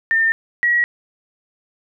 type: tone pair in turn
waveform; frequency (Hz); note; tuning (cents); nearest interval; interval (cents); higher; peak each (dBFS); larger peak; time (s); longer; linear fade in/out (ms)
sine; 1807 / 1914.4; A6 / A#6; +46 / +46; minor second; 100; second; -13; neither; 0.11-0.32 / 0.63-0.84; neither; 0
effects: none